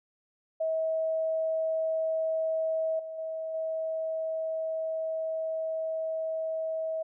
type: tone with level steps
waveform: sine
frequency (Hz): 642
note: E5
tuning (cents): -46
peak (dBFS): -26 / -36 / -32 / -29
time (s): 0.6-7.03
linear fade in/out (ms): 10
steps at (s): 2.99 / 3.18 / 3.54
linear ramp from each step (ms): 5
effects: none